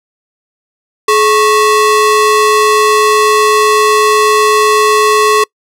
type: ring-modulated tone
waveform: 45% pulse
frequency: 762 Hz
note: G5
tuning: 49 cents flat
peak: -3 dBFS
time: 1.08-5.44 s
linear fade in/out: 5 ms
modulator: 337 Hz
effects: noise-tail reverb RT60 0.1 s tail -26 dB re dry + low-pass 12000 Hz 12 dB/octave